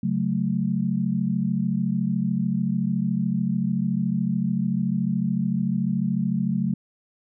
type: chord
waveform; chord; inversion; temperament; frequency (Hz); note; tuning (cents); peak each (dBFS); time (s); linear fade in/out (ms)
sine; F# minor; second; equal with one note detuned; 138.59 / 185 / 218.7; C#3 / F#3 / A3; 0 / 0 / -10; -28 / -24 / -25; 0.03-6.74; 5
effects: none